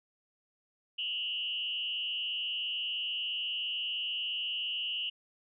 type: tone with frequency modulation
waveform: sine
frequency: 2930 Hz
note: F#7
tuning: 18 cents flat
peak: -32 dBFS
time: 0.98-5.1 s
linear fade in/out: 10 ms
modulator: 183 Hz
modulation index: 0.85
effects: none